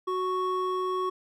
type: tone pair together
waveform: triangle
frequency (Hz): 370 / 1108.7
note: F#4 / C#6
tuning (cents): 0 / 0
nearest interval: octave + perfect fifth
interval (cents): 1900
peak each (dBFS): -27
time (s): 0.07-1.1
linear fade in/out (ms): 10
effects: none